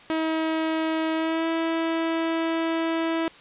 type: tone with pitch glide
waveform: sawtooth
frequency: 319.6 to 327.6 Hz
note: D#4 to E4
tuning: +47 to -11 cents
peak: -19 dBFS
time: 0.1-3.28 s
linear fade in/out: 0 ms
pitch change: +42 cents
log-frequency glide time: 1.14-1.47 s
effects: white hiss -48 dBFS RMS until 3.4 s + resampled to 8000 Hz